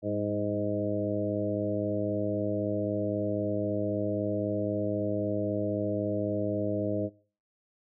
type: harmonic tone with a mistuned harmonic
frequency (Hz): 103.83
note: G#2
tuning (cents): 0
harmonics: 1 / 2 / 3 / 4 / 5 / 6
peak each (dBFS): -36 / -36 / -33 / -37 / -35 / -33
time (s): 0.02-7.1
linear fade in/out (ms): 50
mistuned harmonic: 2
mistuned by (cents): -38
effects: noise-tail reverb RT60 0.4 s tail -20 dB re dry